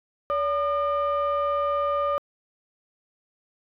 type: tone pair together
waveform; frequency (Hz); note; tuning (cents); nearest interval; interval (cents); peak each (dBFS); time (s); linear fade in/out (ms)
sine; 572 / 1212; D5 / D#6; -46 / -46; octave + minor second; 1300; -23; 0.3-2.18; 0
effects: tanh soft clip ceiling -18 dBFS